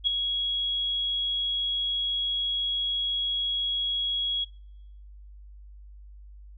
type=tone with ADSR envelope; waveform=sine; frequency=3322 Hz; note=G#7; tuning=in tune; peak=-18 dBFS; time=0.04-4.45 s; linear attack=32 ms; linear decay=7 ms; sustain=-7 dB; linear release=17 ms; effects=noise-tail reverb RT60 1.0 s tail -26 dB re dry + added 50 Hz sine -44 dBFS peak until 6.57 s